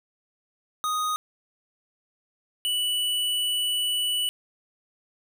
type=tone pair in turn; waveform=square; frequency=1244.5 / 2960 Hz; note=D#6 / F#7; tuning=0 / 0 cents; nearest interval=octave + minor third; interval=1500 cents; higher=second; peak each=-25 / -24 dBFS; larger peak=second; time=0.84-1.16 / 2.65-4.29 s; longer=second; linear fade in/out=0 ms; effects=none